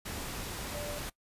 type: tone in noise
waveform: sine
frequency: 587.3 Hz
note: D5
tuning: in tune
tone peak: -39 dBFS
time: 0.74-0.99 s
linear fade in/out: 10 ms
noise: pink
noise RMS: -39 dBFS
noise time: 0.05-1.1 s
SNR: -3 dB
effects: noise-tail reverb RT60 0.1 s tail -21 dB re dry + resampled to 32000 Hz